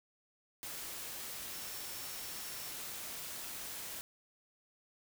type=tone in noise; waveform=sine; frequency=5440 Hz; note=F8; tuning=46 cents flat; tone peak=-53 dBFS; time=1.53-2.71 s; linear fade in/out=0 ms; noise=white; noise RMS=-44 dBFS; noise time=0.63-4.01 s; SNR=-12 dB; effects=none